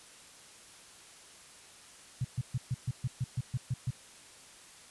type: tone bursts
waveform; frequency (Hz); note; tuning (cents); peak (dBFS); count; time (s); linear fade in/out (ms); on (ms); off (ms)
sine; 125.6; B2; +30; -28; 11; 2.21-3.906; 5; 36; 130
effects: white hiss -54 dBFS RMS until 4.9 s + resampled to 24000 Hz